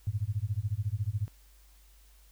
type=tone with tremolo; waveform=sine; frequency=103.83 Hz; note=G#2; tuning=in tune; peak=-25 dBFS; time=0.07-1.28 s; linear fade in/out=0 ms; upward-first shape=sine; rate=14 Hz; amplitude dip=100%; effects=added 50 Hz sine -56 dBFS peak until 2.31 s + white hiss -64 dBFS RMS until 2.31 s